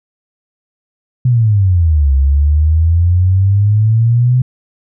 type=exponential two-way sweep; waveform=sine; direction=down then up; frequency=128.1 to 66.9 to 128.1 Hz; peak=-7 dBFS; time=1.25-4.42 s; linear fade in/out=5 ms; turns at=2.14 s; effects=none